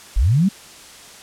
sine linear sweep, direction up, 34.65 to 207.7 Hz, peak -12 dBFS, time 0.16-0.49 s, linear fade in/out 10 ms, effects white hiss -41 dBFS RMS until 1.22 s + low-pass 9000 Hz 12 dB/octave

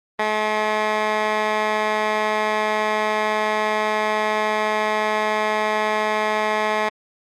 15% pulse tone with band-pass filter, 214.1 Hz, A3, 47 cents flat, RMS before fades -21 dBFS, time 0.19-6.89 s, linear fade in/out 5 ms, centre 1400 Hz, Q 1.2, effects Opus 24 kbps

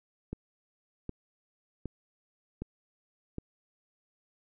click train, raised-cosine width 3 ms, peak -23 dBFS, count 5, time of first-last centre 0.33-3.383 s, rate 1.31 Hz, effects none

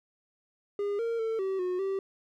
triangle tone with pitch steps, 406.4 / 461.7 / 447.8 / 383.8 / 363.3 / 388 Hz, G#4 / A#4 / A4 / G4 / F#4 / G4, -38 / -17 / +30 / -37 / -32 / -18 cents, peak -26 dBFS, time 0.79-1.99 s, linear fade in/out 2 ms, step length 200 ms, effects none

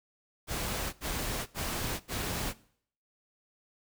pink noise bursts, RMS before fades -34 dBFS, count 4, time 0.47-2.538 s, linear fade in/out 50 ms, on 460 ms, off 76 ms, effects noise-tail reverb RT60 0.6 s tail -20 dB re dry

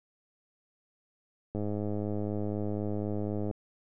click train, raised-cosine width 2 ms, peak -21 dBFS, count 205, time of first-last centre 1.55-3.512 s, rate 104 Hz, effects none

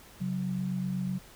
sine tone pair together, 136.94 / 185 Hz, C#3 / F#3, -21 / 0 cents, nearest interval perfect fourth, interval 521 cents, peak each -35 / -30 dBFS, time 0.2-1.19 s, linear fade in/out 20 ms, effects pink hiss -53 dBFS RMS until 1.35 s

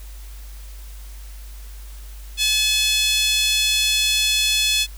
5% pulse tone with high-pass filter, 857 Hz, A5, 46 cents flat, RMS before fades -19 dBFS, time 2.37-4.87 s, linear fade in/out 50 ms, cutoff 3000 Hz, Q 5.4, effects added 50 Hz sine -34 dBFS peak until 4.97 s + white hiss -47 dBFS RMS until 4.97 s

